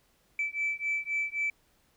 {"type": "beating tone pair", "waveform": "sine", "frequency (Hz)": [2315, 2318.8], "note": ["D7", "D7"], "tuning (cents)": [-25, -23], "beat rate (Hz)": 3.8, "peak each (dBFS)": -31, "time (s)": [0.39, 1.5], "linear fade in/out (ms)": 2, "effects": ["tanh soft clip ceiling -23 dBFS", "pink hiss -68 dBFS RMS until 1.96 s"]}